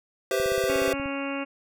square chord, C major seventh, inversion second, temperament equal with one note detuned, 390.6 / 493.9 / 523.3 / 659.3 Hz, G4 / B4 / C5 / E5, -6 / 0 / 0 / 0 cents, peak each -28 / -31 / -28 / -32 dBFS, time 0.31-0.93 s, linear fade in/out 2 ms
click train, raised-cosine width 5 ms, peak -28 dBFS, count 12, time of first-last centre 0.4-1.059 s, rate 16.7 Hz
harmonic tone, 277.1 Hz, C#4, 1 cent flat, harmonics 1 / 2 / 3 / 4 / 5 / 6 / 7 / 8 / 9 / 10, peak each -31 / -34 / -41 / -39 / -40 / -45 / -47 / -41 / -41 / -38 dBFS, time 0.68-1.45 s, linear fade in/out 20 ms
effects none

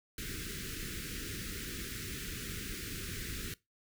pink band-stop noise, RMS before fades -41 dBFS, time 0.18-3.54 s, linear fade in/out 2 ms, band 440 to 1400 Hz, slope 48 dB/octave, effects noise-tail reverb RT60 0.2 s tail -20 dB re dry

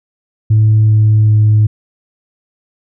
sine tone with pitch steps, 108.4 / 107.71 / 107.03 Hz, A2 / A2 / A2, -25 / -36 / -47 cents, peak -4 dBFS, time 0.5-1.67 s, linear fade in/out 10 ms, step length 390 ms, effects tanh soft clip ceiling -3 dBFS

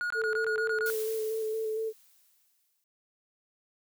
triangle tone bursts, 1442 Hz, F#6, 45 cents flat, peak -27 dBFS, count 8, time 0.01-0.901 s, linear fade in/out 0 ms, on 93 ms, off 21 ms
sine tone with vibrato, 440 Hz, A4, in tune, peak -29 dBFS, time 0.14-1.93 s, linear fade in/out 50 ms, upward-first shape square, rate 4.3 Hz, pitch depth 17 cents each way
blue noise with exponential decay, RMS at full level -37 dBFS, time 0.86-2.84 s, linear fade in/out 1 ms, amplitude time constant 430 ms
effects none

